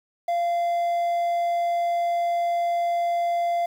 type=tone with quantisation; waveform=triangle; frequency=690 Hz; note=F5; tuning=21 cents flat; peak=-19 dBFS; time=0.28-3.66 s; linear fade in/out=5 ms; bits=8; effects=none